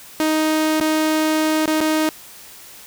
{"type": "tone with dropouts", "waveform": "sawtooth", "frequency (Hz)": 312.1, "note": "D#4", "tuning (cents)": 5, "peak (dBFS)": -12, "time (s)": [0.2, 2.09], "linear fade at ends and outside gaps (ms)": 1, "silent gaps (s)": [[0.801, 0.81], [1.658, 1.677], [1.806, 1.812]], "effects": ["white hiss -41 dBFS RMS until 2.86 s"]}